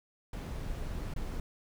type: noise with dropouts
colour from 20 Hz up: brown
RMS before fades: -37 dBFS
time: 0.33-1.4 s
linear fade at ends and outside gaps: 2 ms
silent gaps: 1.138-1.162 s
effects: none